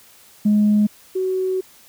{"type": "tone pair in turn", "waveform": "sine", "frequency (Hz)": [209.5, 374.6], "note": ["G#3", "F#4"], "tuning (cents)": [15, 21], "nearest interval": "minor seventh", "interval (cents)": 1006, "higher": "second", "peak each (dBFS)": [-11, -18], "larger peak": "first", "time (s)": [[0.45, 0.87], [1.15, 1.61]], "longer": "second", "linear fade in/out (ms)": 10, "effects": ["tanh soft clip ceiling -9 dBFS", "white hiss -49 dBFS RMS until 1.88 s"]}